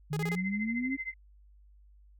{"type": "exponential sweep", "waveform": "sine", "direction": "up", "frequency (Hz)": [147.8, 277.2], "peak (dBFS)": -30, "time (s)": [0.1, 0.97], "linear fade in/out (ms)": 20}
{"type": "tone bursts", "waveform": "sawtooth", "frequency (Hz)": 415.3, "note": "G#4", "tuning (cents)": 0, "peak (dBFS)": -31, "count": 4, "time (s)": [0.13, 0.351], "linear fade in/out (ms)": 0, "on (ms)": 35, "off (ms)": 27}
{"type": "tone with tremolo", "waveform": "sine", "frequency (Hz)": 2067, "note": "C7", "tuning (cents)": -22, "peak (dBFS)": -31, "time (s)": [0.22, 1.14], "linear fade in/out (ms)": 10, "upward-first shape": "triangle", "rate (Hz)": 13, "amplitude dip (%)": 100}
{"effects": ["added 50 Hz sine -55 dBFS peak until 2.19 s"]}